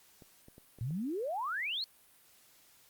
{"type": "clicks", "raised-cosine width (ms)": 2, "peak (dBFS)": -40, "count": 5, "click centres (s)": [0.222, 0.484, 0.581, 0.787, 0.908]}
{"type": "exponential sweep", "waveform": "sine", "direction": "up", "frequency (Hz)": [107.7, 4435], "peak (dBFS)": -33, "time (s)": [0.81, 1.84], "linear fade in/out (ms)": 0}
{"effects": ["white hiss -63 dBFS RMS until 2.89 s", "Opus 48 kbps"]}